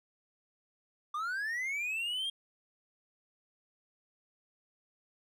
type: linear sweep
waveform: triangle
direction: up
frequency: 1166 to 3254 Hz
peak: -31 dBFS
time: 1.14-2.3 s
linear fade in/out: 5 ms
effects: none